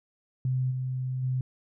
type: tone with level steps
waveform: sine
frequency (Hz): 128.8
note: C3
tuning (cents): -27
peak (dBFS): -24 / -28 / -25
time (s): 0.45-1.41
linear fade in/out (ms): 2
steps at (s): 0.7 / 1.22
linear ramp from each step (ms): 20
effects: none